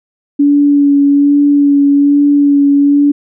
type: tone with vibrato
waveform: sine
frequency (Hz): 285.2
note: C#4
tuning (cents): +49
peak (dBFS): -5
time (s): 0.39-3.12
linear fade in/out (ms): 10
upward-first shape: sine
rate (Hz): 1.2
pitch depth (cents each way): 16
effects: none